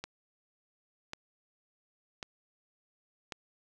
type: click train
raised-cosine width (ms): 0.2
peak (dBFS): -21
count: 4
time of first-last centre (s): 0.04-3.322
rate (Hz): 0.914
effects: none

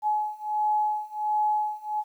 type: beating tone pair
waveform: sine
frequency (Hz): 847 / 848.4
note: G#5 / G#5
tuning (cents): +34 / +37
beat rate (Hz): 1.4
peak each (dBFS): -27 / -26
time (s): 0.02-2.04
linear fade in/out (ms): 50
effects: 10-bit

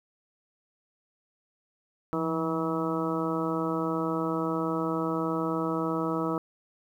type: harmonic tone with a mistuned harmonic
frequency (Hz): 161.5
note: E3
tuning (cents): -35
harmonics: 1 / 2 / 3 / 4 / 5 / 6 / 7 / 8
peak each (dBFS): -34 / -30 / -33 / -37 / -42 / -38 / -38 / -35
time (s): 2.13-6.38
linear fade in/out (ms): 0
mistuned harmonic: 1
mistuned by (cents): +86
effects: 10-bit

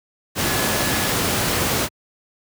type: tone in noise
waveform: sine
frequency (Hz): 1700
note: G#6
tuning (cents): +40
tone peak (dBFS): -30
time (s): 0.42-1.12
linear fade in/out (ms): 50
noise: pink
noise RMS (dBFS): -20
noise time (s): 0.35-1.89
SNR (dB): -13
effects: high-pass 80 Hz 12 dB/octave

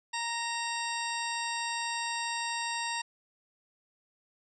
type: harmonic tone with a mistuned harmonic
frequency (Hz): 932.3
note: A#5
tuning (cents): 0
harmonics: 1 / 2 / 3 / 4 / 5 / 6 / 8 / 9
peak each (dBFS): -35 / -38 / -40 / -41 / -42 / -43 / -44 / -45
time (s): 0.13-3.02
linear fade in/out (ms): 10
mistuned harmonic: 3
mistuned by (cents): -35
effects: none

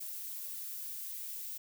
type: noise with high-pass filter sweep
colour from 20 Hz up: violet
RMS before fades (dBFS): -42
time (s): 0-1.58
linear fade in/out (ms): 10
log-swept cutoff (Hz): 650 to 2100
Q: 1.1
effects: none

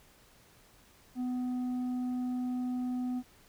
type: tone with tanh clipping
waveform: sine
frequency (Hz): 250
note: B3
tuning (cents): +21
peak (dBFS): -32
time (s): 1.15-3.23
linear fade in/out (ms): 50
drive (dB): 5
effects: pink hiss -61 dBFS RMS until 3.48 s

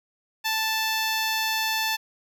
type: tone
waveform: 10% pulse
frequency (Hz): 880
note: A5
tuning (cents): 0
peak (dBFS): -15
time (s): 0.44-1.97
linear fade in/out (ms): 20
effects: none

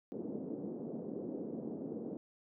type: band-pass noise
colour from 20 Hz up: pink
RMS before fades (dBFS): -42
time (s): 0.12-2.17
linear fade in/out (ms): 0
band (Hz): 200 to 460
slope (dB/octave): 24
effects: none

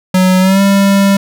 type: tone with pitch glide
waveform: square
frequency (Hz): 185.3 to 197.46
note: F#3 to G3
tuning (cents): +3 to +13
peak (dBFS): -7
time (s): 0.14-1.17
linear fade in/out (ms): 5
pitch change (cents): +110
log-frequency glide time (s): 0.4-0.61
effects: none

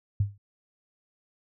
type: tone with exponential decay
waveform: sine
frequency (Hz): 100.9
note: G#2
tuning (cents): -49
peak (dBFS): -18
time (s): 0.2-0.38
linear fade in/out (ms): 5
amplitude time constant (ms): 37
effects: none

